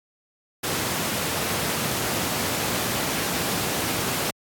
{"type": "high-pass noise", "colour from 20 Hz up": "pink", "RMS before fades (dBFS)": -26, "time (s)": [0.63, 4.31], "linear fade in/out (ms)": 10, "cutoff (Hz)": 110, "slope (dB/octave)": 12, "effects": ["high-pass 60 Hz 12 dB/octave", "AAC 64 kbps"]}